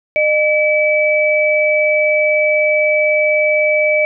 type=tone pair together; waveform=sine; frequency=608.7 / 2298 Hz; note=D#5 / D7; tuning=-38 / -38 cents; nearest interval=octave + major seventh; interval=2300 cents; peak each=-13 / -14 dBFS; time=0.16-4.05 s; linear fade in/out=0 ms; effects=none